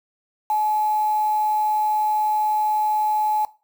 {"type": "tone with quantisation", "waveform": "sine", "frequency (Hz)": 852, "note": "G#5", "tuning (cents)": 44, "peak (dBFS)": -18, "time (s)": [0.5, 3.45], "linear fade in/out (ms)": 2, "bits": 6, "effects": ["noise-tail reverb RT60 0.3 s tail -17 dB re dry"]}